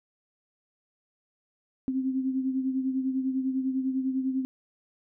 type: beating tone pair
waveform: sine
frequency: 261.6 / 271.6 Hz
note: C4 / C#4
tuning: 0 / -35 cents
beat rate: 10 Hz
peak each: -26 / -34 dBFS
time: 1.88-4.45 s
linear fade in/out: 0 ms
effects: none